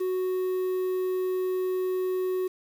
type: tone with quantisation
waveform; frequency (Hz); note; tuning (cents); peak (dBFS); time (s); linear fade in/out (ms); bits
triangle; 370; F#4; 0; -23; 0-2.48; 10; 8
effects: none